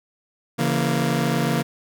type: chord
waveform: sawtooth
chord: A# diminished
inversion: first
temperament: just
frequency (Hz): 139.85 / 167.82 / 233.1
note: C#3 / E3 / A#3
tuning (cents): +16 / +31 / 0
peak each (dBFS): -20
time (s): 0.58-1.63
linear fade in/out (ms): 20
effects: none